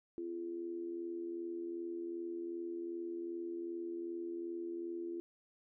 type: tone with amplitude modulation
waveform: sine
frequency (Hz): 341.5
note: F4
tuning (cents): -39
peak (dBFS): -36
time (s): 0.18-5.2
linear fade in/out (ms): 0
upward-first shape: sine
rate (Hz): 82.6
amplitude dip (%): 60
effects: none